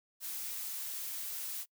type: noise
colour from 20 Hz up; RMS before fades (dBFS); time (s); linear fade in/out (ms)
blue; -40; 0.2-1.66; 50
effects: noise-tail reverb RT60 0.1 s tail -26 dB re dry